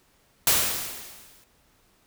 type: noise with exponential decay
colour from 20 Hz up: white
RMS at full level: -18 dBFS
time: 0.47-1.44 s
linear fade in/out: 2 ms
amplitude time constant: 210 ms
effects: pink hiss -63 dBFS RMS until 2.06 s